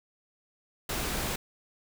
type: noise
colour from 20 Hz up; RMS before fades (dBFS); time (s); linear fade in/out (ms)
pink; -32; 0.89-1.36; 5
effects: none